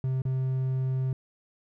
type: tone with dropouts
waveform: triangle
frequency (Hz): 130.81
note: C3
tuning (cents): 0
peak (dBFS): -23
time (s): 0.04-1.13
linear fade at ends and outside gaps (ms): 2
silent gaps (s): 0.219-0.252
effects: none